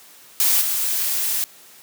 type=noise with level steps; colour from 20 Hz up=blue; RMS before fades=-17 / -22 dBFS; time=0.4-1.44 s; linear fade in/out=0 ms; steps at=0.61 s; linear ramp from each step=5 ms; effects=white hiss -47 dBFS RMS until 1.82 s + high-pass 150 Hz 12 dB/octave